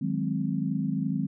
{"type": "chord", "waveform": "sine", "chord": "Ab dominant seventh", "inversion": "second", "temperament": "equal", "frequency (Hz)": [155.56, 185, 207.7, 261.6], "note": ["Eb3", "Gb3", "Ab3", "C4"], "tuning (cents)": [0, 0, 0, 0], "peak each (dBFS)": -31, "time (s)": [0.01, 1.27], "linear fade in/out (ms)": 10, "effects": []}